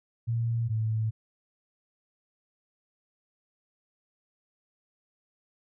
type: tone pair in turn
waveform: sine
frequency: 116 / 110.3 Hz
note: A#2 / A2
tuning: -8 / +5 cents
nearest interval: minor second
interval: 87 cents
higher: first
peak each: -25 dBFS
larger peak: neither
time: 0.27-0.69 / 0.69-1.11 s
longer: neither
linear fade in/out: 20 ms
effects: none